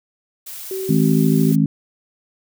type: noise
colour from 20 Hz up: blue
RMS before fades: -33 dBFS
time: 0.46-1.56 s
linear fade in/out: 10 ms
type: tone with pitch glide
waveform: sine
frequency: 380.5 to 383.4 Hz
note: F#4 to G4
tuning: +48 to -38 cents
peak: -23 dBFS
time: 0.71-1.52 s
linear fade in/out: 2 ms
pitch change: +14 cents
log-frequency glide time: 1.01-1.36 s
type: harmonic tone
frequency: 53.3 Hz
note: G#1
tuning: 46 cents sharp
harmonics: 3 / 4 / 5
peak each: -16 / -17 / -18 dBFS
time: 0.89-1.66 s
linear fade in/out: 5 ms
effects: none